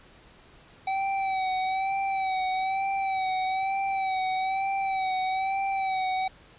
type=tone with vibrato; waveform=square; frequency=766 Hz; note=G5; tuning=40 cents flat; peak=-26 dBFS; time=0.87-6.28 s; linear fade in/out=5 ms; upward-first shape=sine; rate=1.1 Hz; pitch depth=37 cents each way; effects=pink hiss -54 dBFS RMS until 6.58 s + resampled to 8000 Hz